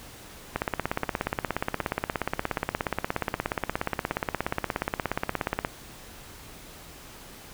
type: two click trains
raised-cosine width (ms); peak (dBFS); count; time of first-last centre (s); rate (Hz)
0.5; -10 / -24; 87 / 5; 0.56-5.649 / 1.04-4.117; 16.9 / 1.3
effects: pink hiss -46 dBFS RMS until 7.53 s